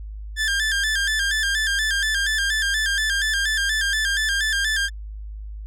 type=tone with vibrato; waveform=sawtooth; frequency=1675 Hz; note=G#6; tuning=14 cents sharp; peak=-16 dBFS; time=0.36-4.9 s; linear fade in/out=50 ms; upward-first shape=square; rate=4.2 Hz; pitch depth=76 cents each way; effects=added 52 Hz sine -31 dBFS peak until 5.66 s + low-pass 9000 Hz 12 dB/octave